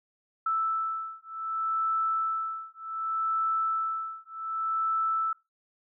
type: beating tone pair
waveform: sine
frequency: 1318.5 / 1319.16 Hz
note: E6 / E6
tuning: 0 / +1 cents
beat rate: 0.66 Hz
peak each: -30 dBFS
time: 0.46-5.33 s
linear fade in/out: 5 ms
effects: noise-tail reverb RT60 0.2 s tail -20 dB re dry